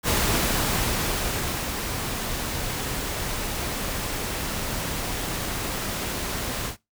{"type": "noise with ADSR envelope", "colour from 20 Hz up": "pink", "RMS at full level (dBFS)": -22, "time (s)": [0.03, 6.77], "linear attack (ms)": 53, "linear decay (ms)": 1600, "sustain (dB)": -7, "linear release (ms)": 110, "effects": ["noise-tail reverb RT60 0.2 s tail -20 dB re dry"]}